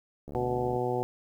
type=click train; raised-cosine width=2 ms; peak=-29 dBFS; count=36; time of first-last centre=0.28-0.763 s; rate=72.4 Hz
type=harmonic tone; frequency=123.47 Hz; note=B2; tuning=in tune; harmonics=1 / 2 / 3 / 4 / 5 / 6 / 7; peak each=-35 / -38 / -31 / -33 / -41 / -34 / -37 dBFS; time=0.35-1.03 s; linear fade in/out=0 ms
effects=10-bit